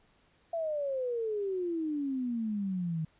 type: exponential sweep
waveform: sine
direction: down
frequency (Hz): 679 to 155.56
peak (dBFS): -30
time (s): 0.53-3.05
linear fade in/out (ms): 5
effects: pink hiss -67 dBFS RMS until 3.19 s + resampled to 8000 Hz